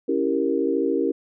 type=chord; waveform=sine; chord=C# diminished seventh; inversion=none; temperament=equal; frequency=277.2 / 329.6 / 392 / 466.2 Hz; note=C#4 / E4 / G4 / Bb4; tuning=0 / 0 / 0 / 0 cents; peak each=-25 dBFS; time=0.08-1.12 s; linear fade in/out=10 ms; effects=none